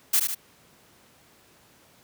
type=noise with echo; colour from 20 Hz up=blue; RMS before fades=-20 dBFS; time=0.13-0.2 s; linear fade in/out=10 ms; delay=75 ms; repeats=2; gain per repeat=-5 dB; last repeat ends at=0.35 s; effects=pink hiss -57 dBFS RMS until 2.03 s + high-pass 100 Hz 12 dB/octave